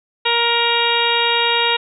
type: harmonic tone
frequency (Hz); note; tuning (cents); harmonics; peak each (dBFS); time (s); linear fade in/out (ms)
470; A#4; +14; 1 / 2 / 3 / 4 / 5 / 6 / 7 / 8; -23 / -20 / -25 / -25 / -23 / -21 / -25 / -21; 0.25-1.77; 10
effects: none